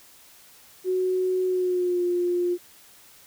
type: tone with pitch glide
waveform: sine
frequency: 370 to 353.3 Hz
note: F#4 to F4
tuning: 0 to +20 cents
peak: -21 dBFS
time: 0.84-2.58 s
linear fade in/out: 50 ms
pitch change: -80 cents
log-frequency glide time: 1.46-2.03 s
effects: white hiss -52 dBFS RMS until 3.26 s